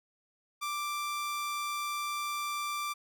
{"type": "tone", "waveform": "sawtooth", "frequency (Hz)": 1177, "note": "D6", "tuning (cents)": 3, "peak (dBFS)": -29, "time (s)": [0.61, 2.94], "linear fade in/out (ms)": 20, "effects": []}